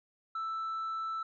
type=tone; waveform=sine; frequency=1322 Hz; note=E6; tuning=5 cents sharp; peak=-31 dBFS; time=0.35-1.23 s; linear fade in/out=5 ms; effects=tanh soft clip ceiling -32 dBFS